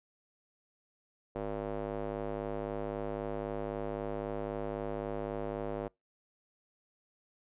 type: tone with band-pass filter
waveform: square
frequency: 51.91 Hz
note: G#1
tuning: in tune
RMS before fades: -37 dBFS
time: 1.35-5.88 s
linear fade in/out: 5 ms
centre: 520 Hz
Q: 1.8
effects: noise-tail reverb RT60 0.2 s tail -25 dB re dry + resampled to 8000 Hz